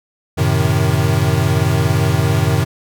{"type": "chord", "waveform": "square", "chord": "F# diminished seventh", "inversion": "none", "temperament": "equal", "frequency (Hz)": [92.5, 110, 130.81, 155.56], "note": ["F#2", "A2", "C3", "Eb3"], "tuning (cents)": [0, 0, 0, 0], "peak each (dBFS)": -19, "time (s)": [0.37, 2.65], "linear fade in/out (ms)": 20, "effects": []}